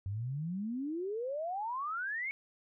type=exponential sweep; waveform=sine; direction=up; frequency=93.4 to 2242 Hz; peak=-34 dBFS; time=0.06-2.31 s; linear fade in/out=0 ms; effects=none